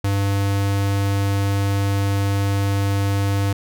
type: tone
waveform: square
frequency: 99.4 Hz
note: G2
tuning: 25 cents sharp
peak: -18 dBFS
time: 0.04-3.53 s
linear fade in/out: 5 ms
effects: none